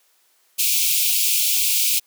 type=high-pass noise; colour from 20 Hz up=white; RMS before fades=-19 dBFS; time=0.58-2 s; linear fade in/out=20 ms; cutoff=2300 Hz; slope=96 dB/octave; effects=white hiss -61 dBFS RMS until 2.06 s + high-pass 400 Hz 12 dB/octave